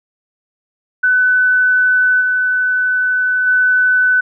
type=tone with level steps; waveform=sine; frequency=1502 Hz; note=F#6; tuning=26 cents sharp; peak=-9 / -12 / -9 dBFS; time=1.03-4.21 s; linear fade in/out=10 ms; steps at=2.2 / 3.46 s; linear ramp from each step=20 ms; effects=none